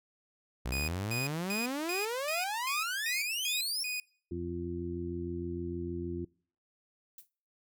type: exponential sweep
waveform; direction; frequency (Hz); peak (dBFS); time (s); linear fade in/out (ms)
sawtooth; up; 58.27 to 5588; -29; 0.65-3.84; 10
type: tone bursts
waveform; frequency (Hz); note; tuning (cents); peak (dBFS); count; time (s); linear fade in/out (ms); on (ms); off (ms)
sawtooth; 2482; D#7; -5; -30; 9; 0.72-4; 2; 160; 230
type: harmonic tone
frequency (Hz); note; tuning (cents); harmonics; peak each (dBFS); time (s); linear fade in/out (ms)
86.5; F2; -16; 1 / 2 / 3 / 4; -40 / -42 / -42 / -37; 4.31-6.25; 5
type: noise with exponential decay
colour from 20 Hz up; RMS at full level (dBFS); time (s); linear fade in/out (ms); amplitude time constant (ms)
violet; -45; 7.18-7.3; 2; 24
effects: noise-tail reverb RT60 0.5 s tail -25 dB re dry